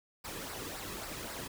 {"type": "noise with flanger", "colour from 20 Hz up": "pink", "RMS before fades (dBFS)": -42, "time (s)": [0.24, 1.48], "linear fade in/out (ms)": 10, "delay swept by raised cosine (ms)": [0.3, 1.4], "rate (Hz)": 3.7, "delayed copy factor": -0.55, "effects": []}